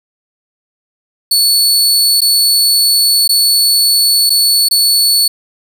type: tone with dropouts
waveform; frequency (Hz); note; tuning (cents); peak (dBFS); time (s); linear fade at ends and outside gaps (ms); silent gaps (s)
sawtooth; 4435; C#8; 0; -5; 1.31-5.28; 5; 2.207-2.216 / 3.278-3.291 / 4.296-4.302 / 4.687-4.71
effects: none